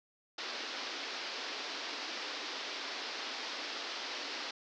white band-pass noise, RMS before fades -41 dBFS, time 0.38-4.51 s, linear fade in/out 5 ms, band 250 to 5300 Hz, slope 48 dB/octave, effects none

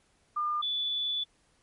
sine tone pair in turn, 1205 / 3463 Hz, D6 / A7, +44 / -28 cents, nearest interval octave + tritone, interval 1828 cents, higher second, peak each -27 / -28 dBFS, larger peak first, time 0.36-0.62 / 0.62-1.24 s, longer second, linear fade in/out 10 ms, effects pink hiss -68 dBFS RMS until 1.62 s + MP3 48 kbps

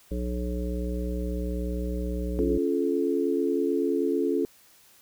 harmonic tone, 60.6 Hz, B1, 32 cents flat, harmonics 1 / 3 / 5 / 7 / 9, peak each -29 / -34 / -36 / -37 / -39 dBFS, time 0.11-2.58 s, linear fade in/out 5 ms
sine chord, Db augmented, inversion none, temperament just, 277.2 / 346.5 / 433.1 Hz, Db4 / F4 / A4, 0 / -14 / -27 cents, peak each -27 dBFS, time 2.39-4.45 s, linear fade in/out 0 ms
effects white hiss -57 dBFS RMS until 5.01 s

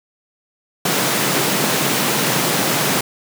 pink high-pass noise, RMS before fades -18 dBFS, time 0.85-3.01 s, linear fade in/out 5 ms, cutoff 130 Hz, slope 48 dB/octave, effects none

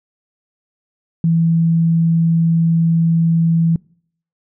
sine tone, 165.4 Hz, E3, 6 cents sharp, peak -11 dBFS, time 1.24-3.76 s, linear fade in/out 2 ms, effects noise-tail reverb RT60 0.6 s tail -25 dB re dry

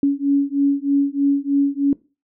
sine beating tone pair, 279.1 / 282.3 Hz, C#4 / C#4, +12 / +32 cents, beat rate 3.2 Hz, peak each -18 / -18 dBFS, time 0.03-1.93 s, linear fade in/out 2 ms, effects noise-tail reverb RT60 0.3 s tail -20 dB re dry

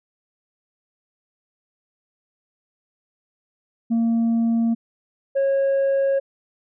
sine tone pair in turn, 230 / 547 Hz, A#3 / C#5, -23 / -23 cents, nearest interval octave + minor third, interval 1500 cents, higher second, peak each -14 dBFS, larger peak neither, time 3.9-4.75 / 5.35-6.2 s, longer neither, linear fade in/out 20 ms, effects tanh soft clip ceiling -16 dBFS

